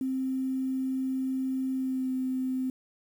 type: tone with pitch glide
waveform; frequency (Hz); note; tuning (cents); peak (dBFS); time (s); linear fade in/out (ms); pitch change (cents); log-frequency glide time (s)
sine; 262.4 to 258.8; C4 to C4; +5 to -19; -27; 0.01-2.7; 2; -24; 1.75-2.11
effects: 9-bit